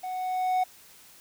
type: tone with level ramp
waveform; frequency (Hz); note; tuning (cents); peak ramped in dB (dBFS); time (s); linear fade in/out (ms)
triangle; 740; F#5; 0; -30 to -19; 0.03-0.64; 10
effects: white hiss -53 dBFS RMS until 1.2 s